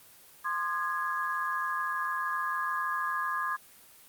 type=chord; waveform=sine; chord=Ab major; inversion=first; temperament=equal with one note detuned; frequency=1046.5 / 1213.3 / 1661.2 Hz; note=C6 / Eb6 / Ab6; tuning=0 / -44 / 0 cents; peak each=-33 dBFS; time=0.44-3.57 s; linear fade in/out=20 ms; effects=white hiss -55 dBFS RMS until 4.08 s + Opus 24 kbps